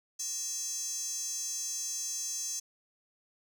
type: tone with high-pass filter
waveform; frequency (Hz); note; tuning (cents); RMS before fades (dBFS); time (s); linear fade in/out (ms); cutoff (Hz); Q
square; 370; F#4; 0; -36; 0.19-2.6; 10; 6300; 7.1
effects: none